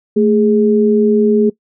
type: tone pair together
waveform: sine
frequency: 220.4 / 415.3 Hz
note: A3 / G#4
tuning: +3 / 0 cents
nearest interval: major seventh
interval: 1097 cents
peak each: -11 dBFS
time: 0.16-1.5 s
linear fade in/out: 10 ms
effects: noise-tail reverb RT60 0.1 s tail -21 dB re dry